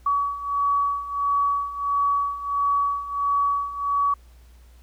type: beating tone pair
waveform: sine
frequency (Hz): 1133 / 1134.5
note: C#6 / C#6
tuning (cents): +37 / +40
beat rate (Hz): 1.5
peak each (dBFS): -26 / -22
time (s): 0.06-4.14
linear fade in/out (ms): 5
effects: added 60 Hz sine -47 dBFS peak until 4.82 s + pink hiss -60 dBFS RMS until 4.82 s